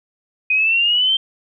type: exponential sweep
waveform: sine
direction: up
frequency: 2489 to 3157 Hz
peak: -13 dBFS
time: 0.5-1.17 s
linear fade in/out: 5 ms
effects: none